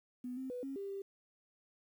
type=tone with pitch steps; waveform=sine; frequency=248.8 / 262.2 / 495.1 / 271.7 / 396.7 / 394 Hz; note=B3 / C4 / B4 / C#4 / G4 / G4; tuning=+13 / +4 / +4 / -35 / +21 / +9 cents; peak=-39 dBFS; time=0.24-1.02 s; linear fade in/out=5 ms; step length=130 ms; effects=11-bit